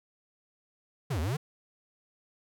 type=exponential two-way sweep; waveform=square; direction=down then up; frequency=162.9 to 72.9 to 162.9 Hz; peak=-29 dBFS; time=1.1-1.37 s; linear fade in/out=10 ms; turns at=1.2 s; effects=none